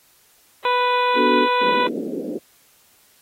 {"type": "harmonic tone", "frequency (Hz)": 493.9, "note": "B4", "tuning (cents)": 0, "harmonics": [1, 2, 3, 4, 5, 6, 7, 8], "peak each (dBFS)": [-22, -18, -28, -33, -27, -38, -31, -36], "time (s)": [0.65, 1.87], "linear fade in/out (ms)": 2}
{"type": "chord", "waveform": "sine", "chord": "B minor seventh", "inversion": "none", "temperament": "equal", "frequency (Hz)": [246.9, 293.7, 370, 440], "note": ["B3", "D4", "F#4", "A4"], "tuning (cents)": [0, 0, 0, 0], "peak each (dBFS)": [-22, -23, -22, -22], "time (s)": [1.15, 1.48], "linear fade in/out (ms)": 50}
{"type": "band-pass noise", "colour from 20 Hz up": "pink", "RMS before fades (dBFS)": -27, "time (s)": [1.61, 2.39], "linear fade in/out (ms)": 10, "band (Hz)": [210, 520], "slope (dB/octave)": 48}
{"effects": ["white hiss -56 dBFS RMS until 3.21 s", "AAC 48 kbps"]}